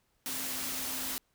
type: tone in noise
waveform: sine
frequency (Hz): 261.6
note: C4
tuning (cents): 0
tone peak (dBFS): -47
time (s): 0.26-1.18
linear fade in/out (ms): 0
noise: white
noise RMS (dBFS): -36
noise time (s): 0.26-1.18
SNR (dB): -14
effects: pink hiss -74 dBFS RMS until 1.34 s